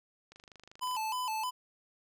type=click train; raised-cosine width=0.2 ms; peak=-35 dBFS; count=17; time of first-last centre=0.32-0.952 s; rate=25.3 Hz
type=tone with vibrato; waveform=square; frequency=937 Hz; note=A#5; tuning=9 cents sharp; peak=-33 dBFS; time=0.81-1.51 s; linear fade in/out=20 ms; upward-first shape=square; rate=3.2 Hz; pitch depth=120 cents each way
effects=none